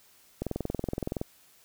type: click train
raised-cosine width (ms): 2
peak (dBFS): -17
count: 18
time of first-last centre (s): 0.42-1.214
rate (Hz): 21.4
effects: white hiss -60 dBFS RMS until 1.64 s